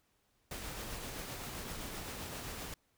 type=noise with tremolo; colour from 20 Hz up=pink; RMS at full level=-42 dBFS; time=0.51-2.74 s; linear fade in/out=2 ms; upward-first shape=triangle; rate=7.7 Hz; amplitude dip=30%; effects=pink hiss -75 dBFS RMS until 2.97 s